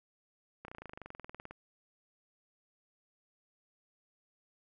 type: slowing click train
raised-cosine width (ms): 0.5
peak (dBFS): -30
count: 21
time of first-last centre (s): 0.65-1.51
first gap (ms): 32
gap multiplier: 1.03
effects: none